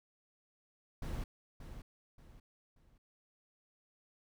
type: noise with echo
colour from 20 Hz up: brown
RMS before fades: -39 dBFS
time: 1.02-1.24 s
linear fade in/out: 5 ms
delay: 580 ms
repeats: 3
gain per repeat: -9 dB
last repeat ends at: 2.98 s
effects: none